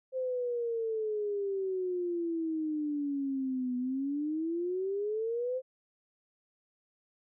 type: exponential two-way sweep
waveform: sine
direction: down then up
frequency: 523.3 to 246.9 to 523.3 Hz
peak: -30 dBFS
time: 0.12-5.62 s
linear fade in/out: 50 ms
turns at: 3.77 s
effects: none